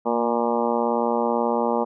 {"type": "harmonic tone with a mistuned harmonic", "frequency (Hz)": 118.3, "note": "A#2", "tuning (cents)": 26, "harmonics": [2, 3, 4, 5, 6, 7, 8, 9, 10], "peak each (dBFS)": [-26, -30, -25, -27, -33, -27, -29, -33, -35], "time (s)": [0.05, 1.85], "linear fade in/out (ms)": 20, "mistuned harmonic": 2, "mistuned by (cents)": -22, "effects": []}